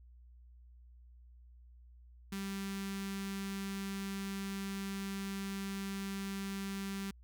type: tone with notch filter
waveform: sawtooth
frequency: 196 Hz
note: G3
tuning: in tune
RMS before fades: -40 dBFS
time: 2.32-7.11 s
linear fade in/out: 5 ms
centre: 610 Hz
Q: 0.53
effects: added 60 Hz sine -55 dBFS peak until 7.23 s